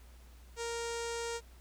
sawtooth tone with low-pass filter, 466.2 Hz, A#4, in tune, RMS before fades -38 dBFS, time 0.56-1.41 s, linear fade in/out 50 ms, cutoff 7500 Hz, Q 2.4, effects added 60 Hz sine -53 dBFS peak until 1.6 s + pink hiss -63 dBFS RMS until 1.6 s

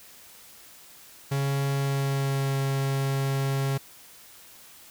45% pulse tone with pitch glide, 138.59 to 136.52 Hz, C#3 to C#3, 0 to -26 cents, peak -24 dBFS, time 1.31-3.78 s, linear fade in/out 10 ms, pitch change -26 cents, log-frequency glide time 1.74-2.56 s, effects white hiss -50 dBFS RMS until 4.9 s

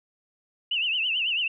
sine tone with vibrato, 2807 Hz, F7, 8 cents sharp, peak -23 dBFS, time 0.71-1.48 s, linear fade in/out 5 ms, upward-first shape triangle, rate 9.1 Hz, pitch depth 170 cents each way, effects none

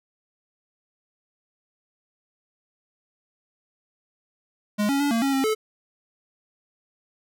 square tone with pitch steps, 208.1 / 277.9 / 286.3 / 228.8 / 274.5 / 268.8 / 434.3 Hz, G#3 / C#4 / D4 / A#3 / C#4 / C4 / A4, +4 / +4 / -44 / -32 / -17 / +47 / -23 cents, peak -21 dBFS, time 4.78-5.55 s, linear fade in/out 20 ms, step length 110 ms, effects none

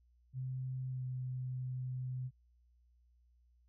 sine tone with pitch glide, 129.5 to 127.72 Hz, C3 to C3, -17 to -41 cents, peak -37 dBFS, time 0.33-2.31 s, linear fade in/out 50 ms, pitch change -24 cents, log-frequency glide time 0.88-1.03 s, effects added 60 Hz sine -66 dBFS peak until 3.68 s

